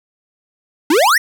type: exponential sweep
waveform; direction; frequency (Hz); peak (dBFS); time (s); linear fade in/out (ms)
square; up; 277.2 to 2000; -10; 0.9-1.18; 5
effects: none